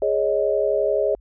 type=chord; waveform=sine; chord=Ab suspended fourth; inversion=none; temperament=equal with one note detuned; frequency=415.3 / 554.4 / 625.9 Hz; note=Ab4 / Db5 / Eb5; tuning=0 / 0 / +10 cents; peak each=-22 dBFS; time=0.02-1.15 s; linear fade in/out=2 ms; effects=added 50 Hz sine -47 dBFS peak until 1.2 s

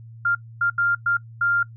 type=tone bursts at uneven times; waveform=sine; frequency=1396.9 Hz; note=F6; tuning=in tune; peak=-17 dBFS; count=5; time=0.25-0.35 / 0.61-0.7 / 0.78-0.95 / 1.06-1.17 / 1.41-1.63 s; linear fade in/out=5 ms; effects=noise-tail reverb RT60 0.1 s tail -22 dB re dry + added 114 Hz sine -39 dBFS peak until 1.76 s

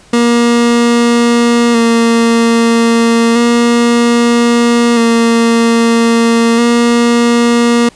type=tone with vibrato; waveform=30% pulse; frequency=234 Hz; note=A#3; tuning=7 cents sharp; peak=-4 dBFS; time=0.13-7.89 s; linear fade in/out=5 ms; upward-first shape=square; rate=0.31 Hz; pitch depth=21 cents each way; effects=pink hiss -42 dBFS RMS until 7.95 s + resampled to 22050 Hz

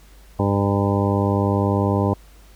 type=harmonic tone; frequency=100 Hz; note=G2; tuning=35 cents sharp; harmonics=1 / 2 / 3 / 4 / 5 / 6 / 8 / 9 / 10; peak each=-20 / -23 / -25 / -26 / -27 / -28 / -29 / -30 / -30 dBFS; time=0.39-2.14 s; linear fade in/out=5 ms; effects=added 50 Hz sine -45 dBFS peak until 2.55 s + pink hiss -53 dBFS RMS until 2.55 s

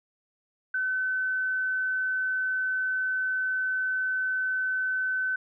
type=tone; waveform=sine; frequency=1519 Hz; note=F#6; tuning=45 cents sharp; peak=-25 dBFS; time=0.74-5.36 s; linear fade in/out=5 ms; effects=none

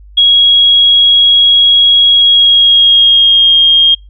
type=tone with pitch glide; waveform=sine; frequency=3310 to 3233 Hz; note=G#7 to G#7; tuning=-6 to -47 cents; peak=-3 dBFS; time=0.17-3.95 s; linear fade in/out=10 ms; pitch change=-41 cents; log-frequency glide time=2.12-3.56 s; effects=noise-tail reverb RT60 0.2 s tail -26 dB re dry + added 50 Hz sine -33 dBFS peak until 4.09 s

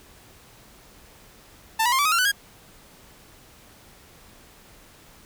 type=tone with pitch steps; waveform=sawtooth; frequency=890 / 970.6 / 1058.4 / 1154.2 / 1258.7 / 1372.6 / 1496.8 / 1632.3 Hz; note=A5 / B5 / C6 / D6 / D#6 / F6 / F#6 / G#6; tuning=+20 / -30 / +20 / -30 / +20 / -30 / +20 / -30 cents; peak=-15 dBFS; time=1.79-2.318 s; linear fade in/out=10 ms; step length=66 ms; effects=pink hiss -51 dBFS RMS until 5.25 s

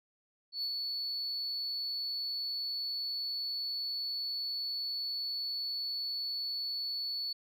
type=tone with ADSR envelope; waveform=sine; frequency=4435 Hz; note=C#8; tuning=in tune; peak=-29 dBFS; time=0.52-7.33 s; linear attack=110 ms; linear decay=59 ms; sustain=-3 dB; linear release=7 ms; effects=tanh soft clip ceiling -31 dBFS

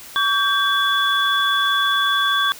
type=tone cluster; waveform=sine; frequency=1135 / 1580 / 3427 Hz; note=C#6 / G6 / A7; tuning=+41 / +13 / -46 cents; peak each=-20 dBFS; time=0.16-2.52 s; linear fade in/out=0 ms; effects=white hiss -39 dBFS RMS until 2.59 s

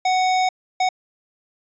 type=tone bursts at uneven times; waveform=square; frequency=743 Hz; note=F#5; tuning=7 cents sharp; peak=-17 dBFS; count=2; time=0.05-0.49 / 0.8-0.89 s; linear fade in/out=5 ms; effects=resampled to 16000 Hz

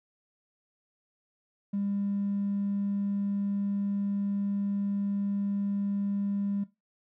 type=tone; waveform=triangle; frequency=200.6 Hz; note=G3; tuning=40 cents sharp; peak=-24 dBFS; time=1.73-6.64 s; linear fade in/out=10 ms; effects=noise-tail reverb RT60 0.2 s tail -18 dB re dry + tanh soft clip ceiling -24 dBFS

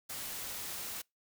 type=noise; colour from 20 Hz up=white; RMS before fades=-41 dBFS; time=0.09-1.02 s; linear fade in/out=10 ms; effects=noise-tail reverb RT60 0.2 s tail -26 dB re dry

